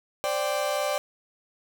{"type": "chord", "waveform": "35% pulse", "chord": "C suspended second", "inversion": "none", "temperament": "equal", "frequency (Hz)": [523.3, 587.3, 784], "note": ["C5", "D5", "G5"], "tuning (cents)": [0, 0, 0], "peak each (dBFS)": [-31, -25, -30], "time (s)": [0.24, 0.98], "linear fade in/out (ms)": 0, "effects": []}